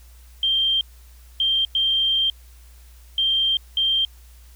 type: tone bursts at uneven times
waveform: sine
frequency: 3166 Hz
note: G7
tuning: 17 cents sharp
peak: -17 dBFS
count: 5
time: 0.43-0.81 / 1.4-1.65 / 1.75-2.3 / 3.18-3.57 / 3.77-4.05 s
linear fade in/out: 2 ms
effects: added 60 Hz sine -44 dBFS peak until 4.55 s + white hiss -55 dBFS RMS until 4.55 s